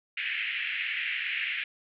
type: band-pass noise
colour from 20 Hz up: pink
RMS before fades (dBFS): -32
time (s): 0.17-1.64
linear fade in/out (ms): 5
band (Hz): 1800 to 2900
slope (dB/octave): 48
effects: none